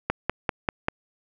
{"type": "click train", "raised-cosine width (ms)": 0.5, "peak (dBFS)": -7, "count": 5, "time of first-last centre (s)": [0.1, 0.884], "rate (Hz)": 5.1, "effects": []}